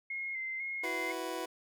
sine tone with vibrato, 2115 Hz, C7, 18 cents sharp, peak -35 dBFS, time 0.1-1.12 s, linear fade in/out 5 ms, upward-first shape square, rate 2 Hz, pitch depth 31 cents each way
25% pulse chord, E suspended second, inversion none, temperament just, 329.6 / 370.8 / 494.4 Hz, E4 / F#4 / B4, 0 / +4 / +2 cents, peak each -37 / -37 / -37 dBFS, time 0.83-1.46 s, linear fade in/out 10 ms
effects none

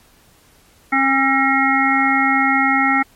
harmonic tone, 269.9 Hz, C#4, 46 cents flat, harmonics 1 / 3 / 5 / 7 / 8, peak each -19 / -19 / -19 / -19 / -19 dBFS, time 0.92-3.03 s, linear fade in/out 10 ms, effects pink hiss -52 dBFS RMS until 3.15 s + MP3 64 kbps

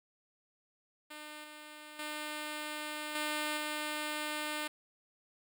5% pulse tone with level steps, 302 Hz, D4, 48 cents sharp, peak -34 / -37 / -27 / -22 / -24 dBFS, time 1.1-4.68 s, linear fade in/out 10 ms, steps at 1.44 / 1.99 / 3.15 / 3.57 s, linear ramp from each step 2 ms, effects none

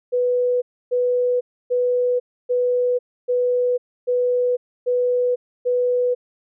sine tone bursts, 493.9 Hz, B4, in tune, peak -16 dBFS, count 8, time 0.12-6.15 s, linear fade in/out 20 ms, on 500 ms, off 290 ms, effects none

